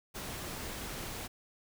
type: noise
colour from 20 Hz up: pink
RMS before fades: -41 dBFS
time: 0.14-1.28 s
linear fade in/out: 20 ms
effects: none